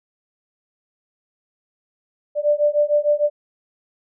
sine beating tone pair, 587.3 / 593.9 Hz, D5 / D5, 0 / +19 cents, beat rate 6.6 Hz, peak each -18 / -18 dBFS, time 2.35-3.3 s, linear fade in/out 50 ms, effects none

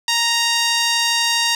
sawtooth tone with band-pass filter, 932.3 Hz, A#5, in tune, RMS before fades -18 dBFS, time 0.08-1.55 s, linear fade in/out 2 ms, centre 4600 Hz, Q 1.1, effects none

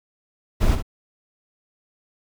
brown noise with echo, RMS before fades -17 dBFS, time 0.6-0.76 s, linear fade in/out 20 ms, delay 66 ms, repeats 1, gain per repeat -8 dB, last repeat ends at 0.826 s, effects none

